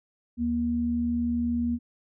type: tone pair together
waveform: sine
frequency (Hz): 75.2 / 238.2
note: D2 / A#3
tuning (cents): +42 / +38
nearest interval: octave + minor sixth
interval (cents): 1996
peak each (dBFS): -34 / -24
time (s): 0.37-1.79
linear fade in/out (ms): 50
effects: none